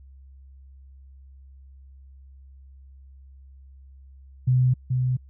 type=tone with echo; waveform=sine; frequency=127.1 Hz; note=C3; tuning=50 cents flat; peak=-16 dBFS; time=4.47-4.74 s; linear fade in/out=10 ms; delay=430 ms; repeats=1; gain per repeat=-4 dB; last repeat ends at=5.17 s; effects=added 67 Hz sine -45 dBFS peak until 5.29 s